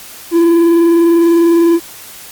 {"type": "tone with vibrato", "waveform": "triangle", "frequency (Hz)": 337.3, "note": "E4", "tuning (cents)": 40, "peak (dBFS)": -4, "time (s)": [0.31, 1.8], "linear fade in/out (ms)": 50, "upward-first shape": "sine", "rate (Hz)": 20, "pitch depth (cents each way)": 32, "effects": ["white hiss -33 dBFS RMS until 2.31 s", "Opus 48 kbps"]}